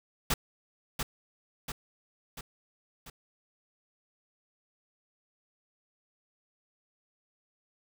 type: noise with echo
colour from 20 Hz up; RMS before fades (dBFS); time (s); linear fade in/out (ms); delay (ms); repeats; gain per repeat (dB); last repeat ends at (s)
pink; -27; 0.3-0.34; 5; 690; 4; -5; 3.1
effects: none